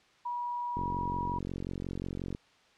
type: tone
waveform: sine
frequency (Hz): 966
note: B5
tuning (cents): -39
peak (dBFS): -32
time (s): 0.25-1.39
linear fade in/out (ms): 10
type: click train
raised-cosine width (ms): 3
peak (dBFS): -24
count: 73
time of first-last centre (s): 0.77-2.349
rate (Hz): 45.6
effects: white hiss -63 dBFS RMS until 2.77 s + low-pass 4000 Hz 12 dB/octave